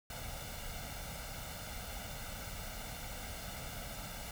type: noise with comb filter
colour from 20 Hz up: pink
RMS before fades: -44 dBFS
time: 0.1-4.31 s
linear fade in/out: 2 ms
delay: 1.4 ms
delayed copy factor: +0.7
effects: none